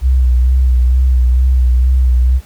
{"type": "tone with vibrato", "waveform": "sine", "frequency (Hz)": 63, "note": "B1", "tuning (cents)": 35, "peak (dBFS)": -7, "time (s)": [0.01, 2.41], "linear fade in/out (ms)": 50, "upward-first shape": "sine", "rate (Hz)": 2.2, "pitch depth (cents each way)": 43, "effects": ["pink hiss -44 dBFS RMS until 2.45 s"]}